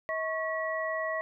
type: tone cluster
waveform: sine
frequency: 639 / 1103 / 1928 Hz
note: D#5 / C#6 / B6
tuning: +46 / -9 / -42 cents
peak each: -32 / -36 / -34 dBFS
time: 0.09-1.21 s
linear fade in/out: 0 ms
effects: none